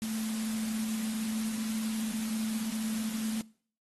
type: tone in noise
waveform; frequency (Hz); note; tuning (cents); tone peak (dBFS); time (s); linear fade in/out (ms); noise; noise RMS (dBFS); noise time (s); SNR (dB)
sine; 220; A3; 0; -32; 0.02-3.41; 0; white; -41; 0.02-3.41; +6
effects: noise-tail reverb RT60 0.5 s tail -22 dB re dry + AAC 32 kbps